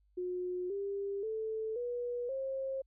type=tone with pitch steps; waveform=sine; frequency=361.2 / 398.5 / 439.6 / 484.9 / 535 Hz; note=F#4 / G4 / A4 / B4 / C5; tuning=-42 / +28 / -2 / -32 / +38 cents; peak=-34 dBFS; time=0.17-2.82 s; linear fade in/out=10 ms; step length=530 ms; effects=added 50 Hz sine -67 dBFS peak until 2.86 s